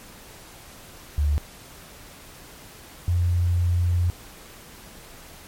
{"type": "tone pair in turn", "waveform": "sine", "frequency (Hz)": [73.42, 87.67], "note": ["D2", "F2"], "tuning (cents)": [0, 7], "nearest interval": "minor third", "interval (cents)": 307, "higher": "second", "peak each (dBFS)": -18, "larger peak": "neither", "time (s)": [[1.18, 1.38], [3.08, 4.1]], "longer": "second", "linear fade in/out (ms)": 0, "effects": ["pink hiss -45 dBFS RMS until 5.47 s", "MP3 64 kbps"]}